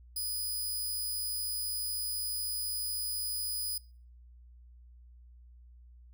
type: tone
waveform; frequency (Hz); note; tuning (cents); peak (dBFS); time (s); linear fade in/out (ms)
10% pulse; 4978; D#8; 0; -26; 0.16-3.78; 5
effects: noise-tail reverb RT60 0.5 s tail -25 dB re dry + added 60 Hz sine -52 dBFS peak until 6.13 s